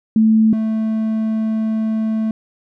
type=tone pair in turn; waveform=sine / triangle; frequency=220 / 220 Hz; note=A3 / A3; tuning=0 / 0 cents; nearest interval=unison; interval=0 cents; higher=neither; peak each=-9 / -14 dBFS; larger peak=first; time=0.16-0.53 / 0.53-2.31 s; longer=second; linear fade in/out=2 ms; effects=none